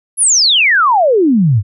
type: exponential sweep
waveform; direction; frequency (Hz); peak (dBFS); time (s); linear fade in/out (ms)
sine; down; 11175 to 92.7; -7; 0.17-1.63; 50
effects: none